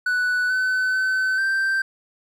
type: tone with pitch steps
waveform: triangle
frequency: 1484 / 1513 / 1523 / 1566 Hz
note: F#6 / F#6 / F#6 / G6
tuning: +5 / +38 / +50 / -2 cents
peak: -17 dBFS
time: 0.06-1.82 s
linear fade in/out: 5 ms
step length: 440 ms
effects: none